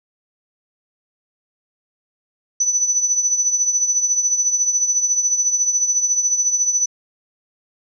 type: tone with tremolo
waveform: sine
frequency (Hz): 5980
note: F#8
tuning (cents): +17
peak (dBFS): -12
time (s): 2.6-6.86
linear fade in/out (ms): 5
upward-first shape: triangle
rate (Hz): 14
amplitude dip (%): 70
effects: none